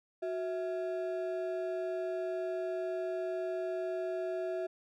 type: ring-modulated tone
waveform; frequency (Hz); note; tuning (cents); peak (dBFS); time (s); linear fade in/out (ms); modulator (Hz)
triangle; 511; C5; -41; -28; 0.22-4.67; 10; 143
effects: none